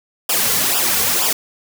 white noise with flanger, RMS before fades -17 dBFS, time 0.29-1.33 s, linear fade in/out 5 ms, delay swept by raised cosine 0.47 to 3.27 ms, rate 2.1 Hz, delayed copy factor -0.85, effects none

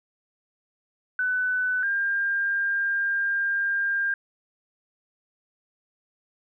sine tone pair in turn, 1500 / 1600.9 Hz, F#6 / G6, +23 / +36 cents, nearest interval minor second, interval 113 cents, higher second, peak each -22 dBFS, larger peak neither, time 1.19-1.83 / 1.83-4.14 s, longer second, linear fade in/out 2 ms, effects none

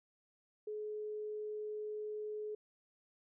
sine tone, 424.6 Hz, G#4, 38 cents sharp, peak -39 dBFS, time 0.67-2.55 s, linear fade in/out 5 ms, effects none

